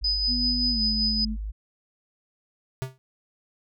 sine tone, 51.91 Hz, G#1, in tune, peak -29 dBFS, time 0.01-1.52 s, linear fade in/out 20 ms
sine tone with tremolo, 4998 Hz, D#8, 7 cents sharp, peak -21 dBFS, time 0.04-1.25 s, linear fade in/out 5 ms, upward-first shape sine, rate 5.2 Hz, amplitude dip 40%
sine tone with pitch glide, 243.1 to 216.6 Hz, B3 to A3, -27 to -27 cents, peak -28 dBFS, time 0.27-1.37 s, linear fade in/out 50 ms, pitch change -200 cents, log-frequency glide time 0.7-0.81 s
square tone with exponential decay, 130.81 Hz, C3, in tune, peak -24 dBFS, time 2.82-2.98 s, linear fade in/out 0 ms, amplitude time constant 33 ms
effects none

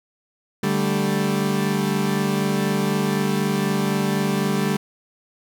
30% pulse chord, D suspended fourth, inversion none, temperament equal, 146.83 / 196 / 220 Hz, D3 / G3 / A3, 0 / 0 / 0 cents, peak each -23 / -19 / -23 dBFS, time 0.63-4.77 s, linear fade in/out 5 ms, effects none

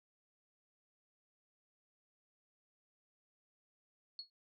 sine tone with exponential decay, 4341 Hz, C#8, 37 cents flat, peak -39 dBFS, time 4.19-4.3 s, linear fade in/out 1 ms, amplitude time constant 23 ms, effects none

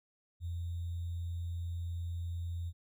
sine tone with sample-and-hold, 85.7 Hz, F2, 32 cents flat, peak -35 dBFS, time 0.4-2.73 s, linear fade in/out 50 ms, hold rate 3675 Hz, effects none

